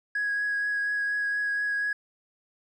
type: tone with vibrato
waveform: triangle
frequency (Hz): 1661.2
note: G#6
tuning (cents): 0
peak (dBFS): -22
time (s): 0.15-1.93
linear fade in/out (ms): 5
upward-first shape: triangle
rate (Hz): 4.2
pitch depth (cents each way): 14
effects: tanh soft clip ceiling -22 dBFS + resampled to 24000 Hz